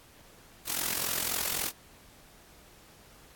white noise with amplitude modulation, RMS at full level -28 dBFS, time 0.65-1.72 s, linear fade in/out 50 ms, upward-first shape sine, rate 43.7 Hz, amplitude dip 80%, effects pink hiss -56 dBFS RMS until 3.35 s + AAC 64 kbps

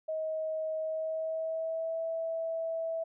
sine tone with pitch glide, 632 to 654.7 Hz, D#5 to E5, +27 to -12 cents, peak -31 dBFS, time 0.08-3.04 s, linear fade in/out 10 ms, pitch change +61 cents, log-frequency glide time 0.78-2 s, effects none

